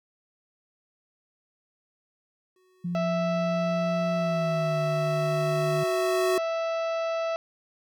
square tone with exponential growth, 370 Hz, F#4, in tune, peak -23 dBFS, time 2.56-6.38 s, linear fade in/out 2 ms, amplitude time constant 830 ms
sine tone with pitch glide, 174.61 to 152.01 Hz, F3 to D#3, 0 to -40 cents, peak -27 dBFS, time 2.84-5.84 s, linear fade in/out 10 ms, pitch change -240 cents, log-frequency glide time 4.16-4.8 s
harmonic tone, 659.3 Hz, E5, in tune, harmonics 1 / 2 / 3 / 4 / 5 / 6 / 7 / 8 / 9, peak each -26 / -35 / -45 / -41 / -50 / -50 / -51 / -55 / -55 dBFS, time 2.95-7.36 s, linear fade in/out 0 ms
effects none

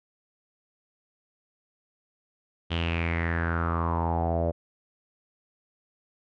sawtooth tone with low-pass filter sweep, 83.8 Hz, E2, 29 cents sharp, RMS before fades -27 dBFS, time 2.7-4.52 s, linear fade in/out 20 ms, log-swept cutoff 3200 to 580 Hz, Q 6.4, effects none

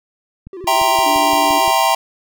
click train, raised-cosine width 5 ms, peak -22 dBFS, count 8, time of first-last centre 0.47-1.679 s, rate 5.79 Hz
triangle tone with vibrato, 364.5 Hz, F#4, 26 cents flat, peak -26 dBFS, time 0.53-1.71 s, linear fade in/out 2 ms, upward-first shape square, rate 13 Hz, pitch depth 97 cents each way
square chord, C dominant seventh, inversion first, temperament equal, 659.3 / 784 / 932.3 / 1046.5 Hz, E5 / G5 / Bb5 / C6, 0 / 0 / 0 / 0 cents, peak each -20 / -18 / -17 / -20 dBFS, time 0.67-1.95 s, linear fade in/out 5 ms
sine tone, 293.7 Hz, D4, in tune, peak -22 dBFS, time 1.05-1.6 s, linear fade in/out 20 ms
effects none

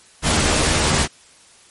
pink noise with comb filter, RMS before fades -17 dBFS, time 0.22-1.08 s, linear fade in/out 50 ms, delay 13 ms, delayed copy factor +0.6, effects white hiss -49 dBFS RMS until 1.7 s + MP3 48 kbps

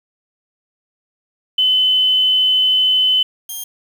sine / 5% pulse tone pair in turn, 3031 / 3203 Hz, F#7 / G7, +41 / +37 cents, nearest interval minor second, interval 96 cents, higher second, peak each -11 / -17 dBFS, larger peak first, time 1.58-3.23 / 3.49-3.64 s, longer first, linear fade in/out 5 ms, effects 7-bit

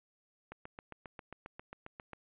click train, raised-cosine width 0.5 ms, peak -30 dBFS, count 13, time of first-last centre 0.52-2.133 s, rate 7.44 Hz, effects resampled to 8000 Hz

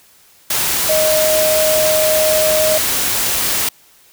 sine tone in noise, 622.3 Hz, D#5, in tune, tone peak -13 dBFS, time 0.89-2.78 s, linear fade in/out 5 ms, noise white, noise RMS -17 dBFS, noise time 0.5-3.69 s, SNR +1 dB, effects white hiss -49 dBFS RMS until 4.12 s

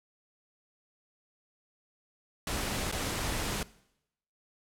pink noise with dropouts, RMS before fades -33 dBFS, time 2.47-3.63 s, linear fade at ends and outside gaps 2 ms, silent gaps 2.915-2.924 s, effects noise-tail reverb RT60 0.8 s tail -20 dB re dry + low-pass 12000 Hz 12 dB/octave

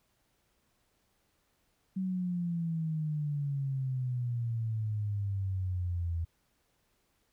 sine exponential sweep, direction down, 190.5 to 82.41 Hz, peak -30 dBFS, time 1.96-6.25 s, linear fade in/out 10 ms, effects pink hiss -74 dBFS RMS until 7.32 s

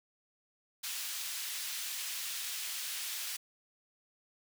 pink high-pass noise, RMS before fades -39 dBFS, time 0.83-3.37 s, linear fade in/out 10 ms, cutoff 2700 Hz, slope 12 dB/octave, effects none

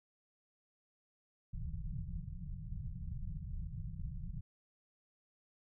pink low-pass noise, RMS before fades -42 dBFS, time 1.53-4.41 s, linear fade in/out 10 ms, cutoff 180 Hz, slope 96 dB/octave, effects none

